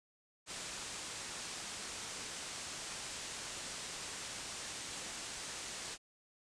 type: low-pass noise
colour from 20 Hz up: white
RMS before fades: -45 dBFS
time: 0.46-5.98 s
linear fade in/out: 50 ms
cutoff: 8900 Hz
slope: 48 dB/octave
effects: none